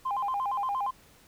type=tone with vibrato; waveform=sine; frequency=917 Hz; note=A#5; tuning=29 cents flat; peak=-26 dBFS; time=0.05-0.91 s; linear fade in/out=10 ms; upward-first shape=square; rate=8.6 Hz; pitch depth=220 cents each way; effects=tanh soft clip ceiling -23 dBFS + pink hiss -58 dBFS RMS until 1.27 s